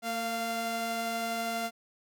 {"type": "tone pair together", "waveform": "sawtooth", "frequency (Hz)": [226.8, 692.7], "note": ["A#3", "F5"], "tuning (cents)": [-47, -14], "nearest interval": "octave + perfect fifth", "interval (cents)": 1933, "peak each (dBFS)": [-33, -28], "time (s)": [0.02, 1.71], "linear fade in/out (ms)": 50, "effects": []}